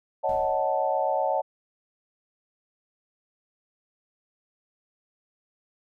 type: chord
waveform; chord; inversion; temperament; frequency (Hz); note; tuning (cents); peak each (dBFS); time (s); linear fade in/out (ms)
sine; D# half-diminished seventh; third; equal; 554.4 / 622.3 / 740 / 880; C#5 / D#5 / F#5 / A5; 0 / 0 / 0 / 0; -28; 0.23-1.42; 20
type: noise with exponential decay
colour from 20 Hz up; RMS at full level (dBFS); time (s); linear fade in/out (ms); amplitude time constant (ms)
brown; -39; 0.29-0.94; 1; 140
effects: none